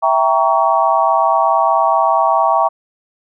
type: chord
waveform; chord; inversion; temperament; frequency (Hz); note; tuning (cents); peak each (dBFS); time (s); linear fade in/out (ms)
sine; E diminished seventh; none; equal with one note detuned; 659.3 / 784 / 932.3 / 1122.9; E5 / G5 / Bb5 / Db6; 0 / 0 / 0 / +22; -16; 0.02-2.69; 20
effects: none